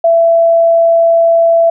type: tone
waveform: sine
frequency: 668 Hz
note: E5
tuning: 23 cents sharp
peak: -5 dBFS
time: 0.04-1.7 s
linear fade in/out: 5 ms
effects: none